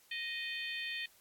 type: harmonic tone with a mistuned harmonic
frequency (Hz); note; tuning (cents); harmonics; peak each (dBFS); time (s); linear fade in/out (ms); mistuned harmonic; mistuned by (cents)
622.3; D#5; 0; 3 / 4 / 5 / 6 / 7; -42 / -41 / -44 / -46 / -50; 0.11-1.06; 5; 6; -81
effects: white hiss -65 dBFS RMS until 1.2 s + AAC 64 kbps